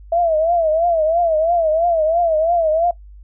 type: tone with vibrato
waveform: sine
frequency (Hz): 657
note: E5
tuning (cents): -6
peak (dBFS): -13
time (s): 0.12-2.91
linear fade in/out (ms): 5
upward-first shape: triangle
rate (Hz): 3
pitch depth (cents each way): 130
effects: noise-tail reverb RT60 0.1 s tail -17 dB re dry + added 50 Hz sine -37 dBFS peak until 3.23 s